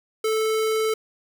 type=tone; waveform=square; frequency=438.5 Hz; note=A4; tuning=6 cents flat; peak=-21 dBFS; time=0.24-0.94 s; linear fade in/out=5 ms; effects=none